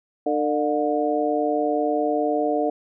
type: harmonic tone with a mistuned harmonic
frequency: 150.2 Hz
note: D3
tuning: 39 cents sharp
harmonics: 2 / 3 / 4 / 5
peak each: -25 / -25 / -25 / -25 dBFS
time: 0.26-2.7 s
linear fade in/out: 5 ms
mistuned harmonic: 5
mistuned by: -71 cents
effects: none